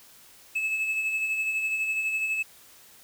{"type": "tone with tremolo", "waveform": "triangle", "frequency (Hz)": 2600, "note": "E7", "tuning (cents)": -24, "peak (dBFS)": -22, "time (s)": [0.55, 2.43], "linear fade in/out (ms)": 10, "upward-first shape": "sine", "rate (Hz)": 12, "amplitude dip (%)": 40, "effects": ["white hiss -53 dBFS RMS until 3.03 s"]}